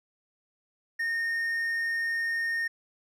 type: tone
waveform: triangle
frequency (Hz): 1838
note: A#6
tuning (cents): -25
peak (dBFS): -25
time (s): 0.99-2.68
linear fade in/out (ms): 10
effects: none